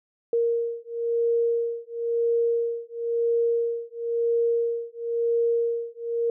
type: beating tone pair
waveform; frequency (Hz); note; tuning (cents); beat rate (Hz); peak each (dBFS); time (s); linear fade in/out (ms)
sine; 466.2 / 467.18; A#4 / A#4; 0 / +4; 0.98; -25; 0.33-6.3; 2
effects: none